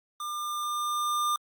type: tone with level ramp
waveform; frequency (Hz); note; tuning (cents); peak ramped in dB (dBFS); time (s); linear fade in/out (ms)
square; 1200; D6; +37; -33 to -25; 0.2-1.36; 2
effects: Opus 32 kbps